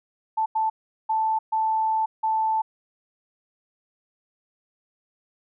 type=tone bursts at uneven times; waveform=sine; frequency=880 Hz; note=A5; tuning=in tune; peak=-20 dBFS; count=5; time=0.37-0.46 / 0.55-0.7 / 1.09-1.39 / 1.52-2.06 / 2.23-2.62 s; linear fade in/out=10 ms; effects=none